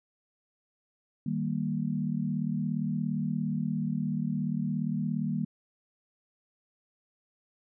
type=chord; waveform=sine; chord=Eb major; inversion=none; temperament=equal; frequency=155.56 / 196 / 233.1 Hz; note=Eb3 / G3 / Bb3; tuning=0 / 0 / 0 cents; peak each=-32 dBFS; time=1.26-5.45 s; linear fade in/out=5 ms; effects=none